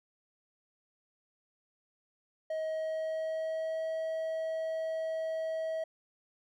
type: tone with pitch glide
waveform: triangle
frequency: 633 to 642.9 Hz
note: D#5 to E5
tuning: +30 to -43 cents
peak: -30 dBFS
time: 2.5-5.84 s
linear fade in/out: 5 ms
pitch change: +27 cents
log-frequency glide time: 2.64-3.85 s
effects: none